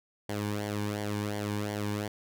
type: tone with flanger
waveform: sawtooth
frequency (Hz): 103.83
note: G#2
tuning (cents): 0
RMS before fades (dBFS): -33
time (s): 0.29-2.08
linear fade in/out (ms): 5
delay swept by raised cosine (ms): 0.77 to 1.57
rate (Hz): 2.8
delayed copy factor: -0.7
effects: none